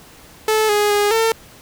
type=tone with pitch steps; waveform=sawtooth; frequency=434.7 / 415.4 / 411.8 / 450.4 Hz; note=A4 / G#4 / G#4 / A4; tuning=-21 / 0 / -15 / +40 cents; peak=-10 dBFS; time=0.48-1.32 s; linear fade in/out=2 ms; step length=210 ms; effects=pink hiss -44 dBFS RMS until 1.61 s